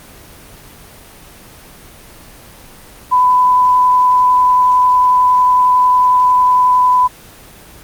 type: tone with vibrato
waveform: sine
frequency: 1000 Hz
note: B5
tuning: 21 cents sharp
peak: -7 dBFS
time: 3.11-7.08 s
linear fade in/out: 20 ms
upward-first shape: triangle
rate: 11 Hz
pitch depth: 9 cents each way
effects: pink hiss -38 dBFS RMS until 7.83 s + Opus 24 kbps